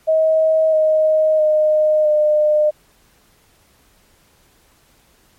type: tone with pitch steps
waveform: sine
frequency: 635 / 624.8 / 614.8 / 604.9 Hz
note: D#5 / D#5 / D#5 / D#5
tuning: +35 / +7 / -21 / -49 cents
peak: -11 dBFS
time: 0.07-2.71 s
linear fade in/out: 20 ms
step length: 660 ms
effects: pink hiss -55 dBFS RMS until 5.38 s + MP3 64 kbps